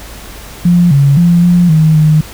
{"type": "tone with pitch steps", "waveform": "sine", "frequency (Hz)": [174.8, 140.1, 172.4, 175.6, 157.2, 154.3], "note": ["F3", "C#3", "F3", "F3", "D#3", "D#3"], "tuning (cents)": [2, 19, -22, 10, 18, -14], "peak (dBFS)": -4, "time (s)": [0.65, 2.21], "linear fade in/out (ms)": 5, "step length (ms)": 260, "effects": ["added 52 Hz sine -31 dBFS peak until 2.33 s", "pink hiss -31 dBFS RMS until 2.33 s"]}